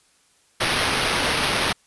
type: noise with sample-and-hold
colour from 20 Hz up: white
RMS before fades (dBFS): -22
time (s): 0.6-1.73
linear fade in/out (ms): 10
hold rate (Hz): 7350
effects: white hiss -60 dBFS RMS until 1.86 s + resampled to 24000 Hz